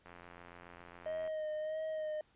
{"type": "click train", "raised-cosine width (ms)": 0.5, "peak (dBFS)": -37, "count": 107, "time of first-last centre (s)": [0.06, 1.276], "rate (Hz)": 87.2}
{"type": "tone with vibrato", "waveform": "triangle", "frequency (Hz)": 622.3, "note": "D#5", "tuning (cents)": 0, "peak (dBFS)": -34, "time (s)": [1.06, 2.21], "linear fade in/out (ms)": 2, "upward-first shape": "sine", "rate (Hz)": 1.6, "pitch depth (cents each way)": 27}
{"effects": ["pink hiss -70 dBFS RMS until 2.35 s", "resampled to 8000 Hz"]}